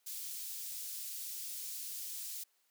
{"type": "high-pass noise", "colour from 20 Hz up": "white", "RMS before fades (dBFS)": -43, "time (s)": [0.06, 2.44], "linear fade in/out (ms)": 10, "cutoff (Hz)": 4500, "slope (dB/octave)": 12, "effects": ["white hiss -75 dBFS RMS until 2.7 s", "high-pass 400 Hz 12 dB/octave"]}